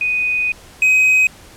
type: tone pair in turn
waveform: sine / triangle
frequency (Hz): 2489 / 2524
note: D#7 / D#7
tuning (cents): 0 / +24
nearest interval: unison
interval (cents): 24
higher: second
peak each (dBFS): -15 / -8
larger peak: second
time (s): 0.01-0.52 / 0.82-1.27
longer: first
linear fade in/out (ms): 2
effects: pink hiss -42 dBFS RMS until 1.56 s + low-pass 12000 Hz 12 dB/octave